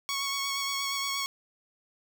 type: tone with vibrato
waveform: 10% pulse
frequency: 1108.7 Hz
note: C#6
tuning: in tune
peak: -21 dBFS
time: 0.09-1.26 s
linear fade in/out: 0 ms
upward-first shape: sine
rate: 8.5 Hz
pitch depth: 18 cents each way
effects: none